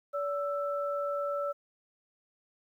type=tone pair together; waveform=sine; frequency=573 / 1325.6 Hz; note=D5 / E6; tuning=-43 / +9 cents; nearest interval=octave + minor third; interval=1452 cents; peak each=-31 / -35 dBFS; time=0.13-1.53 s; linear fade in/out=20 ms; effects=11-bit